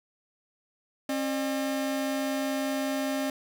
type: tone pair together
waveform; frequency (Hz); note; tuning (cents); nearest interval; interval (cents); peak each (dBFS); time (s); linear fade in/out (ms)
45% pulse; 269.6 / 604.3; C#4 / D5; -48 / +49; octave + major second; 1397; -29 / -32; 1.09-3.3; 2
effects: none